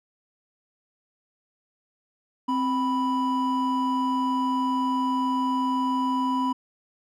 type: tone pair together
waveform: triangle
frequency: 261.6 / 987.8 Hz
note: C4 / B5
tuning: 0 / 0 cents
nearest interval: octave + major seventh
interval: 2300 cents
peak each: -23 dBFS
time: 2.48-6.53 s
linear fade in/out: 10 ms
effects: none